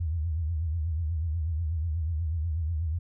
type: tone with vibrato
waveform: sine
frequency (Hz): 80.7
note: E2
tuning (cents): -36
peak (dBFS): -26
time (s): 0-2.99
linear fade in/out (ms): 10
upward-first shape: triangle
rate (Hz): 8.2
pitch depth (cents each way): 160
effects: none